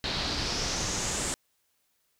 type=noise with low-pass filter sweep; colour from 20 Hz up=pink; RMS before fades=-31 dBFS; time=0.04-1.34 s; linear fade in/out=0 ms; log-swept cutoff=4000 to 8200 Hz; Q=3.9; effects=white hiss -73 dBFS RMS until 2.19 s